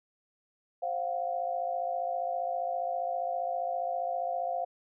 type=tone cluster; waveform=sine; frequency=528 / 700 / 755 Hz; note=C5 / F5 / F#5; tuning=+16 / +4 / +35 cents; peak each=-37 / -31 / -37 dBFS; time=0.82-4.65 s; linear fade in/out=10 ms; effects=none